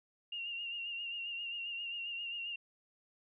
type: tone with vibrato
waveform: sine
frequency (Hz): 2794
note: F7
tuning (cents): 0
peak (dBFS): -38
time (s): 0.32-2.56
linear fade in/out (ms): 5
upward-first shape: sine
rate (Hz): 7.5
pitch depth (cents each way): 40
effects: none